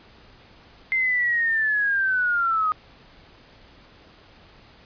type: linear sweep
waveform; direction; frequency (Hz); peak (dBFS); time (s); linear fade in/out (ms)
sine; down; 2093 to 1241; -19; 0.92-2.72; 0
effects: pink hiss -51 dBFS RMS until 4.85 s + resampled to 11025 Hz